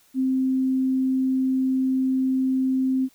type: tone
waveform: sine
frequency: 261.6 Hz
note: C4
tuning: in tune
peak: -19 dBFS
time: 0.14-3.09 s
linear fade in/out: 50 ms
effects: white hiss -59 dBFS RMS until 3.14 s